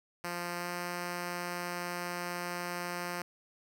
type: tone with pitch glide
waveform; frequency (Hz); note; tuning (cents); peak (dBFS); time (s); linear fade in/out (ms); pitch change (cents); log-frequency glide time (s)
5% pulse; 174.6 to 175.92; F3 to F3; 0 to +13; -24; 0.24-3.22; 2; +13; 0.58-0.69
effects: none